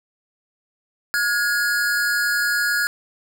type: tone pair together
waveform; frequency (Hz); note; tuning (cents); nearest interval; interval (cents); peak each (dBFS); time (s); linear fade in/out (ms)
square; 1430.1 / 1661.2; F6 / G#6; +41 / 0; minor third; 259; -22; 1.14-2.87; 0
effects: none